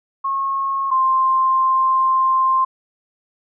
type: tone pair in turn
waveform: sine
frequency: 1088 / 1050.7 Hz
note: C#6 / C6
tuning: -33 / +7 cents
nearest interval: minor second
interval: 60 cents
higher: first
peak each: -18 / -13 dBFS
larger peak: second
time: 0.24-0.91 / 0.91-2.65 s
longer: second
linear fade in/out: 10 ms
effects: none